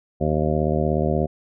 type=harmonic tone; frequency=76.7 Hz; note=D#2; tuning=24 cents flat; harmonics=1 / 2 / 3 / 4 / 5 / 6 / 7 / 8 / 9; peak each=-26 / -24 / -26 / -32 / -26 / -33 / -27 / -29 / -29 dBFS; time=0.2-1.27 s; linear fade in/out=20 ms; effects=none